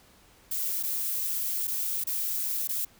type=noise with dropouts; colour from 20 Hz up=violet; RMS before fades=-30 dBFS; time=0.51-2.85 s; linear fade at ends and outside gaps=5 ms; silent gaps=0.829-0.834 / 1.673-1.677 / 2.04-2.069 / 2.675-2.69 s; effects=pink hiss -58 dBFS RMS until 2.99 s